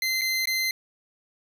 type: tone with dropouts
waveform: 25% pulse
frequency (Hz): 2069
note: C7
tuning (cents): -20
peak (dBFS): -20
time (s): 0.02-0.71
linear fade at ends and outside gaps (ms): 2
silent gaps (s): 0.212-0.216 / 0.456-0.472
effects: none